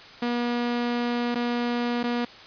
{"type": "tone with dropouts", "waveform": "sawtooth", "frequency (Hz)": 240.3, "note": "B3", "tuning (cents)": -47, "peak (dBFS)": -20, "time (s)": [0.22, 2.25], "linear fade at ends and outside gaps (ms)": 5, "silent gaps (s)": [[1.347, 1.354], [2.031, 2.038]], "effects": ["white hiss -45 dBFS RMS until 2.46 s", "resampled to 11025 Hz"]}